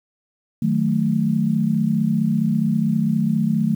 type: chord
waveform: sine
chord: D# diminished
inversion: none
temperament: equal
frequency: 155.56 / 185 / 220 Hz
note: D#3 / F#3 / A3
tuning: 0 / 0 / 0 cents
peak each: -22 / -22 / -19 dBFS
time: 0.62-3.75 s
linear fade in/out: 5 ms
effects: 8-bit